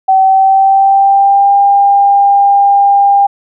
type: tone with pitch glide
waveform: sine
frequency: 765 to 800.7 Hz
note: G5 to G5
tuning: -42 to +37 cents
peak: -4 dBFS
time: 0.08-3.27 s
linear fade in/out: 10 ms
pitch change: +79 cents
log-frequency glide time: 0.2-1.54 s
effects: none